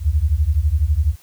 sine beating tone pair, 69.3 / 81.3 Hz, C#2 / E2, 0 / -23 cents, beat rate 12 Hz, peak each -17 / -17 dBFS, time 0-1.16 s, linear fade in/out 50 ms, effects white hiss -51 dBFS RMS until 1.22 s

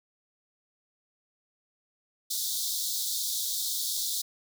pink high-pass noise, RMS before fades -31 dBFS, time 2.3-4.22 s, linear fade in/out 10 ms, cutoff 3500 Hz, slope 96 dB/octave, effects none

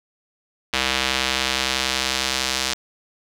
square tone with band-pass filter sweep, 65.41 Hz, C2, in tune, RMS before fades -23 dBFS, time 0.73-2.74 s, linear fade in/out 5 ms, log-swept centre 3200 to 4900 Hz, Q 1.1, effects none

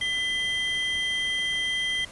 triangle tone pair together, 2011 / 3180 Hz, B6 / G7, +31 / +24 cents, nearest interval minor sixth, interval 793 cents, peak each -26 dBFS, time 0.01-2.05 s, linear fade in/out 5 ms, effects pink hiss -45 dBFS RMS until 2.11 s + resampled to 24000 Hz

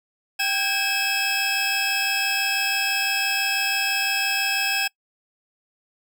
25% pulse tone cluster, 784 / 1634 / 2591 Hz, G5 / G#6 / E7, 0 / -29 / -30 cents, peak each -25 / -23 / -19 dBFS, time 0.39-4.88 s, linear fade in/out 10 ms, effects noise-tail reverb RT60 0.1 s tail -25 dB re dry

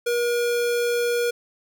square tone, 478.2 Hz, A#4, 44 cents sharp, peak -21 dBFS, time 0.06-1.31 s, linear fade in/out 10 ms, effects none

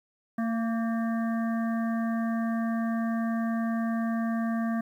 harmonic tone with a mistuned harmonic, 227.5 Hz, A#3, 42 cents flat, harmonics 1 / 3 / 5 / 7 / 8, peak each -26 / -36 / -40 / -43 / -44 dBFS, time 0.38-4.81 s, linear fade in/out 5 ms, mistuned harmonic 5, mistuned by +31 cents, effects 10-bit

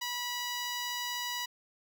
10% pulse tone, 976 Hz, B5, 21 cents flat, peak -25 dBFS, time 0.01-1.46 s, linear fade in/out 10 ms, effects none

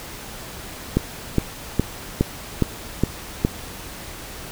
click train, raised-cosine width 3 ms, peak -3 dBFS, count 7, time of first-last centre 0.97-3.449 s, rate 2.42 Hz, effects pink hiss -36 dBFS RMS until 4.51 s

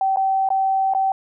sine tone with dropouts, 771 Hz, G5, 29 cents flat, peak -16 dBFS, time 0.01-1.12 s, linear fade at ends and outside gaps 2 ms, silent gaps 0.161-0.17 / 0.489-0.503 / 0.937-0.948 s, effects none

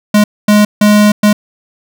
square tone bursts at uneven times, 208.9 Hz, G#3, 10 cents sharp, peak -5 dBFS, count 4, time 0.14-0.24 / 0.48-0.65 / 0.81-1.12 / 1.23-1.33 s, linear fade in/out 5 ms, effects none

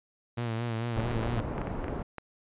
sawtooth tone with vibrato, 115.7 Hz, A#2, 13 cents flat, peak -26 dBFS, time 0.37-1.41 s, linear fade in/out 10 ms, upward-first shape sine, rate 4.5 Hz, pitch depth 65 cents each way
pink low-pass noise, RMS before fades -34 dBFS, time 0.96-2.03 s, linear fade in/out 5 ms, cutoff 890 Hz, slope 12 dB/octave
clicks, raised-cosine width 0.5 ms, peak -22 dBFS, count 10, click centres 1.001 / 1.113 / 1.233 / 1.392 / 1.581 / 1.616 / 1.672 / 1.843 / 1.882 / 2.183 s
effects resampled to 8000 Hz

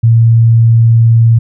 sine tone, 114.9 Hz, A#2, 25 cents flat, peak -3 dBFS, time 0.03-1.39 s, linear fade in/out 10 ms, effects none

